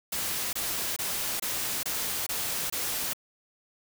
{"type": "noise bursts", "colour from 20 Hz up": "white", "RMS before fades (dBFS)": -31, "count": 7, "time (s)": [0.12, 3.134], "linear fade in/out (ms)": 5, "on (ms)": 410, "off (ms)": 24, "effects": []}